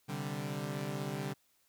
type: chord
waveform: sawtooth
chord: C suspended second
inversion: none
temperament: equal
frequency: 130.81 / 146.83 / 196 Hz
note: C3 / D3 / G3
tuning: 0 / 0 / 0 cents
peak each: -38 / -35 / -37 dBFS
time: 0.08-1.34 s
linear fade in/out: 20 ms
effects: white hiss -72 dBFS RMS until 1.68 s